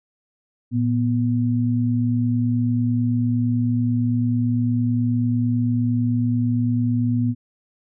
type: tone pair together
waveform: sine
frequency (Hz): 115.3 / 244.3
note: A#2 / B3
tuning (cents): -19 / -19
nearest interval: octave + minor second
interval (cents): 1300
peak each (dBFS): -20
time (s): 0.71-7.35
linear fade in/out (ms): 50
effects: none